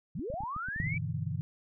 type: linear sweep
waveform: sine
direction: up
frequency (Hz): 120 to 2349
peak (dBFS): -34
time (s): 0.15-0.98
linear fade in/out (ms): 5
type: clicks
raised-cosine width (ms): 5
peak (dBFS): -30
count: 11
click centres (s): 0.194 / 0.302 / 0.34 / 0.406 / 0.436 / 0.564 / 0.686 / 0.762 / 0.802 / 0.868 / 0.942
type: chord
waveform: sine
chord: E minor seventh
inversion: first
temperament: equal with one note detuned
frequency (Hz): 98 / 123.47 / 146.83 / 163.49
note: G2 / B2 / D3 / E3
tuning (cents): 0 / 0 / 0 / -14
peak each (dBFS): -37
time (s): 0.8-1.41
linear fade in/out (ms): 0
effects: none